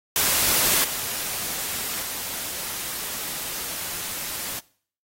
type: noise with level steps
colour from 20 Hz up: white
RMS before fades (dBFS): -20 / -29 / -31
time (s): 0.16-4.59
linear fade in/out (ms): 0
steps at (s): 0.84 / 2.02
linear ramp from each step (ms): 5
effects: noise-tail reverb RT60 0.5 s tail -21 dB re dry + AAC 48 kbps